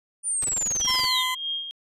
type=linear sweep; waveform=sine; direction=down; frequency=9397 to 3433 Hz; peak=-23 dBFS; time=0.23-1.24 s; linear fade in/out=50 ms
type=noise bursts; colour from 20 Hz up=pink; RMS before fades=-36 dBFS; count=14; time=0.42-1.054 s; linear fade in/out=2 ms; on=23 ms; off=24 ms
type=tone with tremolo; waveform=sine; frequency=3231 Hz; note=G#7; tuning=48 cents flat; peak=-25 dBFS; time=0.81-1.71 s; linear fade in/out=0 ms; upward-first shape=sine; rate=3.2 Hz; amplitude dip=60%
type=tone; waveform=20% pulse; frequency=1019 Hz; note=C6; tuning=46 cents flat; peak=-20 dBFS; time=0.87-1.35 s; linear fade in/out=10 ms
effects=resampled to 32000 Hz